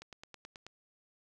click train, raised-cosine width 0.2 ms, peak -30 dBFS, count 7, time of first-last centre 0.02-0.666 s, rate 9.29 Hz, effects none

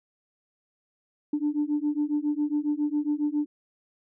sine beating tone pair, 292.4 / 299.7 Hz, D4 / D4, -7 / +35 cents, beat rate 7.3 Hz, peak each -26 dBFS, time 1.33-3.46 s, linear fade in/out 5 ms, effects tanh soft clip ceiling -18 dBFS

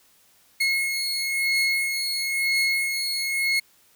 30% pulse beating tone pair, 2167 / 2168 Hz, C#7 / C#7, -40 / -39 cents, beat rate 1 Hz, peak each -21 / -24 dBFS, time 0.6-3.6 s, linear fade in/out 10 ms, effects white hiss -59 dBFS RMS until 3.95 s

